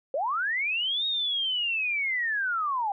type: linear two-way sweep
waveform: sine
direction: up then down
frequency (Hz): 505 to 3770 to 777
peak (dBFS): -25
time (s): 0.14-2.92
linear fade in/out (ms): 2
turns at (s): 1.06
effects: none